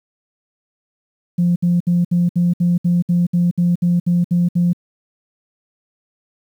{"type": "tone bursts", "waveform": "sine", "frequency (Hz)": 174.61, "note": "F3", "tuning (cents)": 0, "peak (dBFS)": -11, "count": 14, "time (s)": [1.38, 4.732], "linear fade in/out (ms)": 10, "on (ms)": 180, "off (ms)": 64, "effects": ["tanh soft clip ceiling -8 dBFS", "8-bit"]}